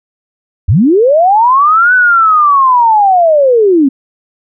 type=linear two-way sweep; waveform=sine; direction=up then down; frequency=69.3 to 1512 to 256.3 Hz; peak=-4 dBFS; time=0.68-3.89 s; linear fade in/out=10 ms; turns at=1.94 s; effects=none